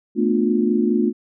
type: chord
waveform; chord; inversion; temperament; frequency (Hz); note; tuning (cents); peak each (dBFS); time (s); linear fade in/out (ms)
sine; B half-diminished seventh; third; just; 222.2 / 246.9 / 296.3 / 355.6; A3 / B3 / D4 / F4; +17 / 0 / +15 / +31; -19 / -22 / -23 / -21; 0.15-1.13; 50
effects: none